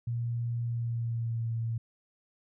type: tone with pitch glide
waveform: sine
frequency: 118.2 to 114.57 Hz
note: A#2 to A#2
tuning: +24 to -30 cents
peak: -29 dBFS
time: 0.07-1.78 s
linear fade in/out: 5 ms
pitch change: -54 cents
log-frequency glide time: 0.64-1.49 s
effects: none